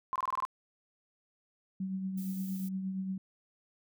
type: tone bursts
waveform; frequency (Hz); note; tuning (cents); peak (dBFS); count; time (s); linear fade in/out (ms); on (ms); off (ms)
sine; 1046.5; C6; 0; -29; 7; 0.13-0.451; 0; 27; 22
type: tone with tremolo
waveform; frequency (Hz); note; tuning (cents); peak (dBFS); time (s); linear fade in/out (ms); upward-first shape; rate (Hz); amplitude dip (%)
sine; 190; F#3; +46; -31; 1.8-3.18; 5; triangle; 8.6; 45
type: noise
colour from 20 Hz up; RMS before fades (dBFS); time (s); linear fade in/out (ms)
violet; -49; 2.17-2.69; 10
effects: none